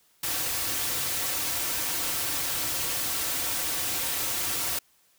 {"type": "noise with comb filter", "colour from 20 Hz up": "white", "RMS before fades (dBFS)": -29, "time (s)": [0.23, 4.79], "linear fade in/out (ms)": 5, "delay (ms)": 4.8, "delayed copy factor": -0.5, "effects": ["white hiss -64 dBFS RMS until 5.18 s"]}